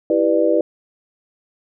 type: chord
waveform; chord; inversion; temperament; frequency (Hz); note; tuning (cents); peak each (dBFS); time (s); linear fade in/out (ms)
sine; E minor seventh; none; just; 329.6 / 395.6 / 494.4 / 593.3; E4 / G4 / B4 / D5; 0 / +16 / +2 / +18; -18 / -22 / -18 / -18; 0.1-0.61; 2
effects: none